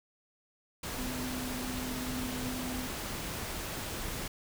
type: tone in noise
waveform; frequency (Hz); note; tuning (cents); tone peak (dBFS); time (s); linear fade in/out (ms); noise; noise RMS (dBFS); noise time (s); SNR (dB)
sine; 252.7; B3; +40; -37; 0.98-2.87; 5; pink; -38; 0.83-4.28; -2
effects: none